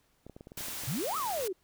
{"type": "clicks", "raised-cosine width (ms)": 2, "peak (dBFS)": -33, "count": 10, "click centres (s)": [0.266, 0.297, 0.365, 0.409, 0.471, 0.519, 0.576, 0.608, 0.684, 0.836]}
{"type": "noise", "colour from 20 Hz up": "white", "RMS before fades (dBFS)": -39, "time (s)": [0.57, 1.48], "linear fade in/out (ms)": 5}
{"type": "exponential two-way sweep", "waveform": "sine", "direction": "up then down", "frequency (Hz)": [109.5, 1318.5, 347], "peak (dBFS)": -31, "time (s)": [0.87, 1.53], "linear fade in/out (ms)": 10, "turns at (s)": 1.17}
{"effects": ["pink hiss -71 dBFS RMS until 1.63 s"]}